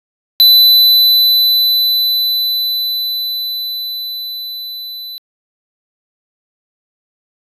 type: tone with level ramp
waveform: square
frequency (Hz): 4000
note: B7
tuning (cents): +21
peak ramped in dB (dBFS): -4 to -26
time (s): 0.4-5.18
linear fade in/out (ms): 0
effects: resampled to 32000 Hz